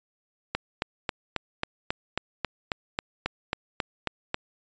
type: click train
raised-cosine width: 0.3 ms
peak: -10 dBFS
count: 15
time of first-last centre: 0.55-4.344 s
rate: 3.69 Hz
effects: resampled to 16000 Hz